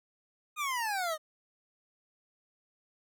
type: exponential sweep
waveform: 25% pulse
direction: down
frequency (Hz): 1250 to 605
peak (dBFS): -27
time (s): 0.56-1.18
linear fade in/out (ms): 50
effects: none